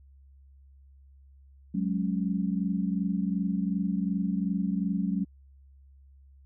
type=chord; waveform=sine; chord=F# suspended second; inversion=none; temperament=equal; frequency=185 / 207.7 / 277.2 Hz; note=F#3 / G#3 / C#4; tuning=0 / 0 / 0 cents; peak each=-28 / -30 / -34 dBFS; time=1.74-5.25 s; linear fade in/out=10 ms; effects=added 68 Hz sine -52 dBFS peak until 6.45 s